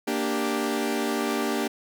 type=chord; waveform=sawtooth; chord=G minor; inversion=first; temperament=equal; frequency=233.1 / 293.7 / 392 Hz; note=Bb3 / D4 / G4; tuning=0 / 0 / 0 cents; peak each=-25 dBFS; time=0.07-1.68 s; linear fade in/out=10 ms; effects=none